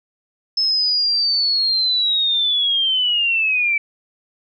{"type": "linear sweep", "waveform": "sine", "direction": "down", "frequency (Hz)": [5240, 2301], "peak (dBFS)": -15, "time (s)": [0.57, 3.78], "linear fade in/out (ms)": 5, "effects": []}